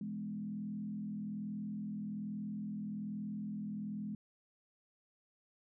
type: tone with frequency modulation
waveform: sine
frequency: 207.7 Hz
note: G#3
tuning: in tune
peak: -38 dBFS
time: 0.01-4.15 s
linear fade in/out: 2 ms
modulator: 41.2 Hz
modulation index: 0.8
effects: none